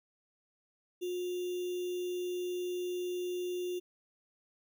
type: tone with sample-and-hold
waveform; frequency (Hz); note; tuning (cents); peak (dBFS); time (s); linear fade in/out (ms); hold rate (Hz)
sine; 358.9; F4; +47; -33; 1.01-3.8; 20; 3150
effects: none